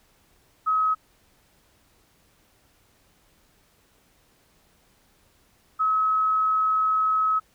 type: tone pair in turn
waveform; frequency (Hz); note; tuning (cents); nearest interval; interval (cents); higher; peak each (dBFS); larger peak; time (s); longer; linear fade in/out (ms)
sine; 1276 / 1283.2; D#6 / E6; +43 / -47; unison; 10; second; -19; neither; 0.66-0.95 / 5.79-7.4; second; 20
effects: pink hiss -62 dBFS RMS until 7.54 s